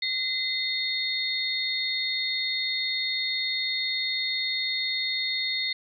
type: tone cluster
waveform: sine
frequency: 2052 / 3668 / 4306 Hz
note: C7 / A#7 / C8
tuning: -34 / -29 / +49 cents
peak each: -30 dBFS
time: 0.02-5.73 s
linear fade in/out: 5 ms
effects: none